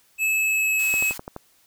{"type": "tone with pitch glide", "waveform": "square", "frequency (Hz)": [2601, 2567], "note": ["E7", "E7"], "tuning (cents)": [-24, -47], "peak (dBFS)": -20, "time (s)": [0.18, 1.14], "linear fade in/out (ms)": 50, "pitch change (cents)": -23, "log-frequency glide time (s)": [0.36, 1.03]}
{"type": "high-pass noise", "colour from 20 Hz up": "white", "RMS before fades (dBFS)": -37, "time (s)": [0.79, 1.18], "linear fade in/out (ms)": 5, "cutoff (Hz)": 820, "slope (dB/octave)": 96}
{"type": "click train", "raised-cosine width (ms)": 1, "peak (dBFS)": -19, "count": 6, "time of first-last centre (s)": [0.94, 1.364], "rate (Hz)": 11.8}
{"effects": ["white hiss -60 dBFS RMS until 1.66 s"]}